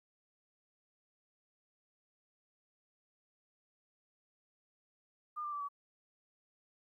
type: tone with pitch steps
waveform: sine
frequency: 1210 / 1185.8 / 1162.1 / 1138.8 Hz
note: D#6 / D6 / D6 / C#6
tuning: -49 / +16 / -19 / +46 cents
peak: -37 dBFS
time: 5.36-5.688 s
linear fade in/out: 20 ms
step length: 82 ms
effects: 13-bit